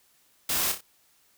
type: noise with echo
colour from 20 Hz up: white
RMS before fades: -27 dBFS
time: 0.49-0.72 s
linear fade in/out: 5 ms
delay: 30 ms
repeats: 3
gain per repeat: -7 dB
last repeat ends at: 0.81 s
effects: white hiss -64 dBFS RMS until 1.37 s